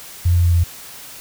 sine tone with pitch steps, 87.31 / 86.51 / 85.71 Hz, F2 / F2 / F2, 0 / -16 / -32 cents, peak -11 dBFS, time 0.25-0.64 s, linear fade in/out 10 ms, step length 130 ms, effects white hiss -37 dBFS RMS until 1.2 s

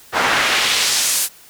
pink noise with band-pass filter sweep, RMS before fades -17 dBFS, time 0.12-1.29 s, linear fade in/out 50 ms, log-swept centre 1100 to 11000 Hz, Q 0.95, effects white hiss -45 dBFS RMS until 1.49 s

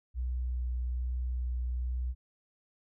sine tone with vibrato, 61.74 Hz, B1, in tune, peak -30 dBFS, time 0.14-2.15 s, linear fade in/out 50 ms, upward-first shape sine, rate 1.2 Hz, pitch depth 11 cents each way, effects none

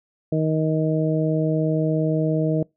harmonic tone, 157.1 Hz, D#3, 17 cents sharp, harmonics 1 / 2 / 3 / 4, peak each -21 / -24 / -26 / -27 dBFS, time 0.32-2.63 s, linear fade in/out 5 ms, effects noise-tail reverb RT60 0.2 s tail -25 dB re dry

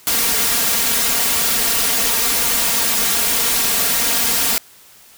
white noise with comb filter, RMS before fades -17 dBFS, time 0.07-4.58 s, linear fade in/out 0 ms, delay 4.3 ms, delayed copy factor +0.8, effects white hiss -46 dBFS RMS until 5.17 s

